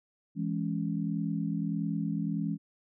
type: chord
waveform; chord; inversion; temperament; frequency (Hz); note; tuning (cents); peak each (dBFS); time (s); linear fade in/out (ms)
sine; C# minor; first; just; 166.31 / 207.9 / 277.2; E3 / G#3 / C#4; +16 / +2 / 0; -32 / -33 / -35; 0.35-2.58; 50
effects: none